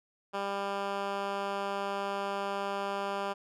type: tone with band-pass filter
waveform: 10% pulse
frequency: 198.8 Hz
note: G3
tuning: 25 cents sharp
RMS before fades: -34 dBFS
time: 0.33-3.34 s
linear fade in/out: 20 ms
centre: 1000 Hz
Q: 0.51
effects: none